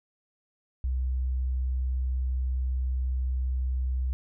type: tone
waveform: sine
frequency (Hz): 63.9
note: C2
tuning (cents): -40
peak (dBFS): -25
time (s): 0.84-4.13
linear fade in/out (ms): 0
effects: none

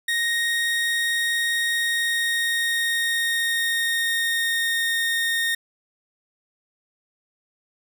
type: tone with pitch glide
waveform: 30% pulse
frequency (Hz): 1864.7 to 1845.4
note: A#6 to A#6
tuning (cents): 0 to -18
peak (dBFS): -18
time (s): 0.08-5.55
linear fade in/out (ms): 5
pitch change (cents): -18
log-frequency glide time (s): 1.72-4.89
effects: none

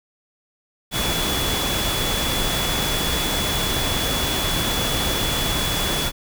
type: tone in noise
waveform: sine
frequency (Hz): 3414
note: G#7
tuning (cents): +47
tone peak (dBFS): -26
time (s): 0.91-6.12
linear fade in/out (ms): 50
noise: pink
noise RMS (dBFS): -23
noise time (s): 0.91-6.12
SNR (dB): -6
effects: none

